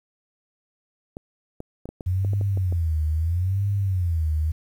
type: clicks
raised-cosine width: 2 ms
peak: -21 dBFS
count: 10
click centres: 1.169 / 1.604 / 1.856 / 1.89 / 2.008 / 2.248 / 2.334 / 2.412 / 2.574 / 2.725 s
type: tone with vibrato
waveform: sine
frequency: 88.2 Hz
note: F2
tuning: 18 cents sharp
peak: -20 dBFS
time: 2.06-4.52 s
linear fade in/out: 10 ms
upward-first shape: sine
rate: 0.76 Hz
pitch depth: 230 cents each way
effects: 9-bit

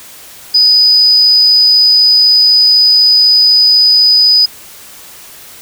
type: tone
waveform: sine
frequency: 4978 Hz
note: D#8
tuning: in tune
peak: -4 dBFS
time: 0.54-4.46 s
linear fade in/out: 10 ms
effects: white hiss -34 dBFS RMS until 5.61 s

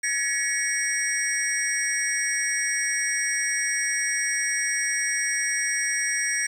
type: tone cluster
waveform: sine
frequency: 1698 / 1914 / 2220 / 5660 / 8310 Hz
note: G#6 / A#6 / C#7 / F8 / C9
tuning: +38 / +45 / +2 / +22 / -13 cents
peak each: -29 dBFS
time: 0.03-6.47 s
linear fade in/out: 10 ms
effects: tanh soft clip ceiling -12 dBFS + 8-bit

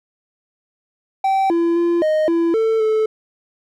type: tone with pitch steps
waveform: triangle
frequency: 774 / 337.9 / 342.6 / 620 / 335.5 / 445.8 / 436 Hz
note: G5 / E4 / F4 / D#5 / E4 / A4 / A4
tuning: -22 / +43 / -33 / -6 / +31 / +23 / -16 cents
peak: -12 dBFS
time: 1.24-3.06 s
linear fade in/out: 5 ms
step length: 260 ms
effects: none

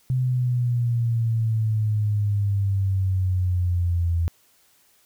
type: exponential sweep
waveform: sine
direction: down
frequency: 129 to 83.5 Hz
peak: -19 dBFS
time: 0.1-4.28 s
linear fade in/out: 0 ms
effects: white hiss -60 dBFS RMS until 5.05 s

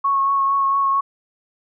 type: tone with vibrato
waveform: sine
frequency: 1100 Hz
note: C#6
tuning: 14 cents flat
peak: -15 dBFS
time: 0.04-1.01 s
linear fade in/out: 10 ms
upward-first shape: triangle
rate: 4.4 Hz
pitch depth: 19 cents each way
effects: none

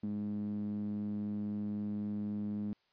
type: tone with band-pass filter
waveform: sawtooth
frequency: 103.83 Hz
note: G#2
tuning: in tune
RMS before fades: -37 dBFS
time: 0.03-2.73 s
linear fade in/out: 0 ms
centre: 230 Hz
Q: 8.7
effects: white hiss -74 dBFS RMS until 2.92 s + resampled to 11025 Hz

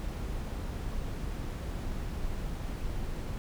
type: noise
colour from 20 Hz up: brown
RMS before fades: -35 dBFS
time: 0-3.38 s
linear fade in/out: 0 ms
effects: none

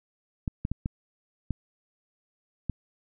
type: clicks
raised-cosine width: 5 ms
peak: -16 dBFS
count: 6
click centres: 0.478 / 0.651 / 0.716 / 0.859 / 1.507 / 2.697 s
effects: none

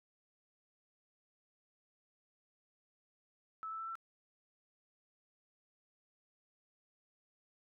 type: tone with pitch steps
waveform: sine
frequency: 1306 / 1317.4 / 1328.8 / 1340.4 Hz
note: E6 / E6 / E6 / E6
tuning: -17 / -1 / +13 / +29 cents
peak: -40 dBFS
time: 3.63-3.954 s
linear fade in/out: 0 ms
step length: 81 ms
effects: none

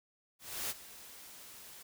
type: noise with ADSR envelope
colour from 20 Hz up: white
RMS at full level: -36 dBFS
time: 0.39-1.83 s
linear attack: 310 ms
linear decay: 31 ms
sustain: -16 dB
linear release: 9 ms
effects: none

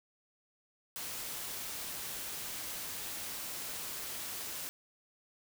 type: noise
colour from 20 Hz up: white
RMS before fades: -41 dBFS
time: 0.96-4.69 s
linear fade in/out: 0 ms
effects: none

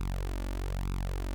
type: tone with flanger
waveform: sawtooth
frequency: 46.23 Hz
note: F#1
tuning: 1 cent flat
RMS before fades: -33 dBFS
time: 0-1.34 s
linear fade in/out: 0 ms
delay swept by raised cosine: 0.79 to 3.49 ms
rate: 1.1 Hz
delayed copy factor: +0.9
effects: none

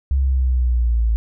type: linear sweep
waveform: sine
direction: down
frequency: 68.4 to 55 Hz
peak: -14 dBFS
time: 0.11-1.16 s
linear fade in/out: 0 ms
effects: none

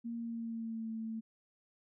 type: tone with pitch glide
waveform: sine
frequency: 233.1 to 223.2 Hz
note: A#3 to A3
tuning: 0 to +25 cents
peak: -37 dBFS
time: 0.04-1.21 s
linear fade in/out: 20 ms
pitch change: -75 cents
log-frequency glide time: 0.15-0.91 s
effects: none

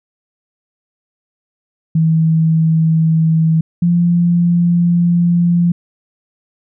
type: tone pair in turn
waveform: sine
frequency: 161.1 / 172.86 Hz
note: E3 / F3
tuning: -39 / -17 cents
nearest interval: minor second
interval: 122 cents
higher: second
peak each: -9 dBFS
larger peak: neither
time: 1.95-3.61 / 3.82-5.72 s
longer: second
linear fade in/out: 5 ms
effects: none

